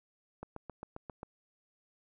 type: click train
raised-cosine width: 1 ms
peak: -28 dBFS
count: 7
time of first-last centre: 0.43-1.231 s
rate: 7.49 Hz
effects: none